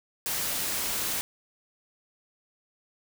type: noise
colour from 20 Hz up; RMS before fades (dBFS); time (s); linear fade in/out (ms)
white; -30; 0.26-1.21; 0
effects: none